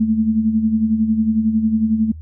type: tone with tremolo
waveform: sine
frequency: 220 Hz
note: A3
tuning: in tune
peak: -11 dBFS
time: 0-2.12 s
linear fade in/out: 10 ms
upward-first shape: sine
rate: 11 Hz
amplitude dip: 60%
effects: noise-tail reverb RT60 0.1 s tail -26 dB re dry + added 79 Hz sine -31 dBFS peak until 2.21 s